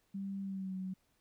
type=tone with pitch glide; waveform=sine; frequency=196 to 187.47 Hz; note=G3 to F#3; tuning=0 to +23 cents; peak=-37 dBFS; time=0.14-0.94 s; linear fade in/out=10 ms; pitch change=-77 cents; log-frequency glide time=0.42-0.75 s; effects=pink hiss -75 dBFS RMS until 1.2 s